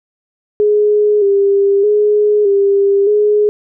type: tone with vibrato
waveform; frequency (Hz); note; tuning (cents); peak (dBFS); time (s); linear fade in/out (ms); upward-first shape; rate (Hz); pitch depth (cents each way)
sine; 408.1; G#4; -30; -8; 0.6-3.49; 0; square; 0.81; 43
effects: none